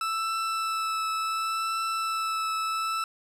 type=tone with vibrato; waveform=40% pulse; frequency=1318.5 Hz; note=E6; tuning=in tune; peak=-26 dBFS; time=0.01-3.04 s; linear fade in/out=2 ms; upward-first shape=triangle; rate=0.69 Hz; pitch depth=15 cents each way; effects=low-pass 10000 Hz 12 dB/octave + 10-bit